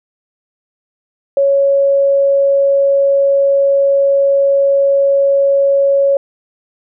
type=tone; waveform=sine; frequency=555 Hz; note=C#5; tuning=2 cents sharp; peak=-8 dBFS; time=1.37-6.17 s; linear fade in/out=2 ms; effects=none